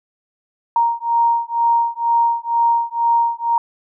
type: beating tone pair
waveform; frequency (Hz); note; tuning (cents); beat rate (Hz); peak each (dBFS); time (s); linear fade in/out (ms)
sine; 932.3 / 934.4; A#5 / A#5; 0 / +4; 2.1; -17; 0.76-3.58; 2
effects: none